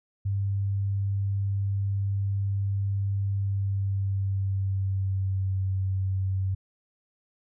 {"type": "tone with pitch glide", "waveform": "sine", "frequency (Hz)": [99, 95.41], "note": ["G2", "G2"], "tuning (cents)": [18, -46], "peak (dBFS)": -24, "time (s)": [0.25, 6.55], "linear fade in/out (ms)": 10, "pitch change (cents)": -64, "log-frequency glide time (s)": [3.3, 5.61], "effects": []}